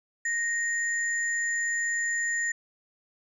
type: tone pair together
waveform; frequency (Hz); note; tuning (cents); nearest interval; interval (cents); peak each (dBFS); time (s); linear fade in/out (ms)
sine; 1864.7 / 7079; A#6 / A8; 0 / +10; octave + major seventh; 2310; -26 / -34; 0.25-2.52; 5
effects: none